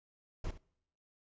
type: noise with echo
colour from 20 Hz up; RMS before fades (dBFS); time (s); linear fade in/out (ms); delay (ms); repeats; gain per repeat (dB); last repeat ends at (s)
brown; -37; 0.44-0.51; 5; 69; 1; -14; 0.579
effects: noise-tail reverb RT60 0.8 s tail -25 dB re dry + resampled to 16000 Hz